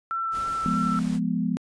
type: tone with vibrato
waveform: sine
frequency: 1338 Hz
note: E6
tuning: 25 cents sharp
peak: -25 dBFS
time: 0.11-0.99 s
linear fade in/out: 0 ms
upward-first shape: sine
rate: 3.3 Hz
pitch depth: 10 cents each way
type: noise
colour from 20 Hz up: pink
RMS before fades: -41 dBFS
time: 0.31-1.2 s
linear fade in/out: 50 ms
type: chord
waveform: sine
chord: F diminished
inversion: none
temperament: equal with one note detuned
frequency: 174.61 / 208.4 / 246.9 Hz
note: F3 / Ab3 / Cb4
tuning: 0 / +6 / 0 cents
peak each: -27 dBFS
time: 0.66-1.57 s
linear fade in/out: 0 ms
effects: resampled to 22050 Hz